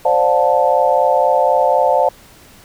sine chord, D minor seventh, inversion third, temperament equal with one note detuned, 523.3 / 587.3 / 716 / 880 Hz, C5 / D5 / F5 / A5, 0 / 0 / +43 / 0 cents, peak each -16 dBFS, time 0.05-2.09 s, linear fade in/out 5 ms, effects pink hiss -44 dBFS RMS until 2.64 s

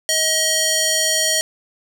square tone with band-pass filter, 633 Hz, D#5, 30 cents sharp, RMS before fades -18 dBFS, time 0.09-1.41 s, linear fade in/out 0 ms, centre 6500 Hz, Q 1.1, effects none

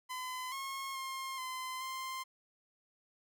sawtooth tone with pitch steps, 1017 / 1083 / 1065 / 1030 / 1047 Hz, C6 / C#6 / C6 / C6 / C6, -50 / -41 / +30 / -28 / +1 cents, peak -35 dBFS, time 0.09-2.24 s, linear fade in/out 20 ms, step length 430 ms, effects none

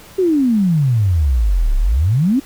sine exponential two-way sweep, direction down then up, 392 to 32.7 to 290.1 Hz, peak -11 dBFS, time 0.18-2.4 s, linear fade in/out 10 ms, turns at 1.76 s, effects pink hiss -41 dBFS RMS until 2.45 s

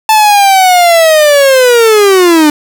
45% pulse linear sweep, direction down, 880 to 293.7 Hz, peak -3 dBFS, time 0.09-2.5 s, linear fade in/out 2 ms, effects none

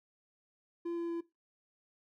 triangle tone with pitch steps, 341.3 / 339.3 / 337.4 Hz, F4 / F4 / E4, -40 / -50 / +40 cents, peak -32 dBFS, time 0.85-1.21 s, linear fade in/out 10 ms, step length 120 ms, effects noise-tail reverb RT60 0.2 s tail -18 dB re dry

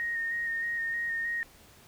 sine tone with vibrato, 1855 Hz, A#6, 9 cents flat, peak -29 dBFS, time 0-1.43 s, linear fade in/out 0 ms, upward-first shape square, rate 3.2 Hz, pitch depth 16 cents each way, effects pink hiss -56 dBFS RMS until 1.87 s

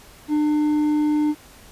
triangle tone with hard clipping, 300 Hz, D4, 37 cents sharp, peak -18 dBFS, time 0.28-1.35 s, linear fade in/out 50 ms, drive 7 dB, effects pink hiss -47 dBFS RMS until 1.71 s + resampled to 32000 Hz

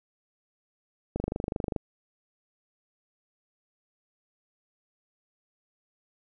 click train, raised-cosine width 2 ms, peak -16 dBFS, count 16, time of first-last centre 1.16-1.762 s, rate 24.9 Hz, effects none

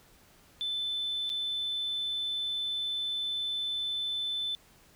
sine tone with dropouts, 3520 Hz, A7, in tune, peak -29 dBFS, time 0.61-4.55 s, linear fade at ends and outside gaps 0 ms, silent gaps 1.294-1.3 s, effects tanh soft clip ceiling -26 dBFS + pink hiss -60 dBFS RMS until 4.95 s

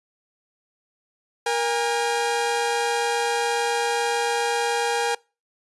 sawtooth tone pair together, 470.6 / 814 Hz, A#4 / G#5, +16 / -35 cents, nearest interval major sixth, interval 949 cents, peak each -20 dBFS, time 1.46-5.15 s, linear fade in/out 5 ms, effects noise-tail reverb RT60 0.3 s tail -25 dB re dry + resampled to 24000 Hz

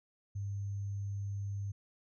sine tone with sample-and-hold, 100 Hz, G2, 35 cents sharp, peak -35 dBFS, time 0.35-1.72 s, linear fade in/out 10 ms, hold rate 6300 Hz, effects resampled to 24000 Hz

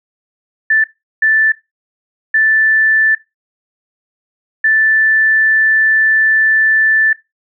sine tone bursts at uneven times, 1760 Hz, A6, in tune, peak -8 dBFS, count 4, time 0.7-0.84 / 1.22-1.52 / 2.34-3.15 / 4.64-7.13 s, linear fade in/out 5 ms, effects noise-tail reverb RT60 0.2 s tail -18 dB re dry

